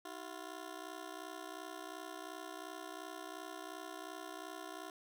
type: ring-modulated tone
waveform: 15% pulse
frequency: 349.2 Hz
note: F4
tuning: in tune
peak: -36 dBFS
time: 0.05-4.9 s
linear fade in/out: 2 ms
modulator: 31.4 Hz
effects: none